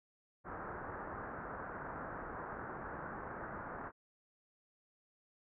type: low-pass noise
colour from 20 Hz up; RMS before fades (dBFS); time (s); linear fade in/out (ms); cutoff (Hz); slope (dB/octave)
white; -45; 0.44-3.92; 50; 1600; 48
effects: none